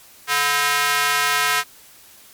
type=tone with high-pass filter; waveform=square; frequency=144.2 Hz; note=D3; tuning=31 cents flat; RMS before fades=-19 dBFS; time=0.27-1.64 s; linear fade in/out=50 ms; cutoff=1400 Hz; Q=1.4; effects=white hiss -47 dBFS RMS until 2.33 s + MP3 96 kbps